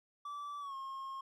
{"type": "tone with pitch glide", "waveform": "triangle", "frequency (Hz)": [1159, 1075.2], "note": ["D6", "C6"], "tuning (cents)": [-23, 47], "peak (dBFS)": -39, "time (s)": [0.25, 1.21], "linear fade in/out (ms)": 5, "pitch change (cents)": -130, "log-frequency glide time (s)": [0.6, 0.75], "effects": []}